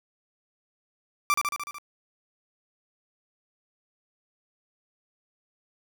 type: tone with echo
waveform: 30% pulse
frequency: 1174.7 Hz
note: D6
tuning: in tune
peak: -17 dBFS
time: 1.3-1.34 s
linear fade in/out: 0 ms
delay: 74 ms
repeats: 6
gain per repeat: -3 dB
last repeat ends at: 1.784 s
effects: none